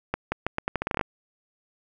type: accelerating click train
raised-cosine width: 0.5 ms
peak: -10 dBFS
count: 13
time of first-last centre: 0.14-1.012 s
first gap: 180 ms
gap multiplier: 0.81
effects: none